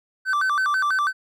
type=tone with vibrato; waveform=triangle; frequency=1338 Hz; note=E6; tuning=25 cents sharp; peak=-17 dBFS; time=0.25-1.13 s; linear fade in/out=50 ms; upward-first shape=square; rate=6.1 Hz; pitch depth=230 cents each way; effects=none